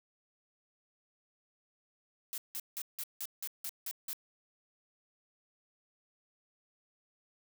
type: noise bursts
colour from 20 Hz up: blue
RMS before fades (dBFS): -39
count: 9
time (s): 2.33-4.131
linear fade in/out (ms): 0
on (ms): 49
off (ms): 170
effects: none